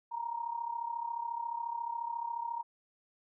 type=tone with amplitude modulation; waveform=sine; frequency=936 Hz; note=A#5; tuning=7 cents sharp; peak=-31 dBFS; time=0.11-2.63 s; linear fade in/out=20 ms; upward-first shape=sine; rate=34.2 Hz; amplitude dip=75%; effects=none